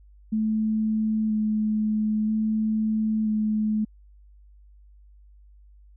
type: tone with vibrato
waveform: sine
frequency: 216.2 Hz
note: A3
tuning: 30 cents flat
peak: -21 dBFS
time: 0.32-3.85 s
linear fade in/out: 10 ms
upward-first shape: square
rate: 0.51 Hz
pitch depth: 12 cents each way
effects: added 50 Hz sine -49 dBFS peak until 5.96 s